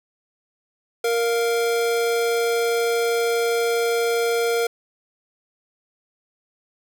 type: tone pair together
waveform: square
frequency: 466.2 / 698.9 Hz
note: A#4 / F5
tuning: 0 / +1 cents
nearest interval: perfect fifth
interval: 701 cents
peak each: -20 / -29 dBFS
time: 1.04-4.67 s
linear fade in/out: 5 ms
effects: none